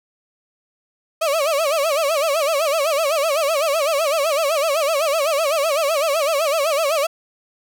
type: tone with vibrato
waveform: 35% pulse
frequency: 605 Hz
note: D#5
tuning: 49 cents flat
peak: -15 dBFS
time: 1.21-7.07 s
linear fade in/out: 10 ms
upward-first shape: sine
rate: 7.9 Hz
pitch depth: 170 cents each way
effects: none